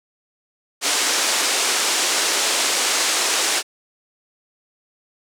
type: band-pass noise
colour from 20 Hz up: white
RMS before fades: -20 dBFS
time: 0.81-3.63 s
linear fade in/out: 50 ms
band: 300 to 8400 Hz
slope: 24 dB/octave
effects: none